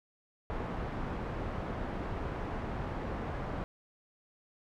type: low-pass noise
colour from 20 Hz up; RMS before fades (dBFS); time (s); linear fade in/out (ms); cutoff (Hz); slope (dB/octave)
pink; -37; 0.5-3.64; 0; 1300; 12
effects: none